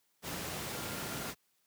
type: tone in noise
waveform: sine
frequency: 1395 Hz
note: F6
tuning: 2 cents flat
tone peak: -50 dBFS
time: 0.73-1.33 s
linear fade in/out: 50 ms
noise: pink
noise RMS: -39 dBFS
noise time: 0.22-1.35 s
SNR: -14 dB
effects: white hiss -75 dBFS RMS until 1.66 s + high-pass 100 Hz 12 dB/octave